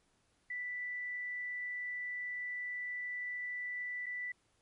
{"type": "tone with dropouts", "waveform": "sine", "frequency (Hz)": 1975.5, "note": "B6", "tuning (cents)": 0, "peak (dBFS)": -37, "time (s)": [0.5, 4.32], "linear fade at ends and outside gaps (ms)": 5, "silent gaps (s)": [4.06, 4.064], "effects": ["pink hiss -74 dBFS RMS until 4.61 s", "MP3 48 kbps"]}